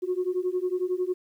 sine beating tone pair, 359.1 / 370.1 Hz, F4 / F#4, +48 / 0 cents, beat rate 11 Hz, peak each -27 dBFS, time 0.02-1.14 s, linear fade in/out 20 ms, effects tanh soft clip ceiling -18 dBFS + 10-bit

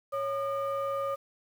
sine tone pair together, 553 / 1215.9 Hz, C#5 / D#6, -4 / -40 cents, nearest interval octave + major second, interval 1364 cents, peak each -29 / -31 dBFS, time 0.12-1.16 s, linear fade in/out 20 ms, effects tanh soft clip ceiling -25 dBFS + 9-bit

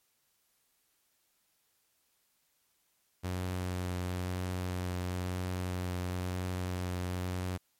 sawtooth tone with vibrato, 90.8 Hz, F#2, 32 cents flat, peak -29 dBFS, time 3.23-7.58 s, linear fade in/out 20 ms, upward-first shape triangle, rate 1 Hz, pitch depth 14 cents each way, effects white hiss -74 dBFS RMS until 7.79 s + MP3 64 kbps

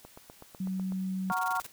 click train, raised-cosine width 1 ms, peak -32 dBFS, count 8, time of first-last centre 0.05-0.922 s, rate 8.03 Hz
sine tone, 188.3 Hz, F#3, 31 cents sharp, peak -30 dBFS, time 0.6-1.32 s, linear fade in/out 5 ms
sine chord, Gb major seventh, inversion none, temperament equal, 740 / 932.3 / 1108.7 / 1396.9 Hz, Gb5 / Bb5 / Db6 / F6, 0 / 0 / 0 / 0 cents, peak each -33 dBFS, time 1.3-1.6 s, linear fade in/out 0 ms
white noise bursts, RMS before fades -42 dBFS, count 8, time 1.32-1.666 s, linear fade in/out 2 ms, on 24 ms, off 22 ms
effects white hiss -57 dBFS RMS until 1.72 s

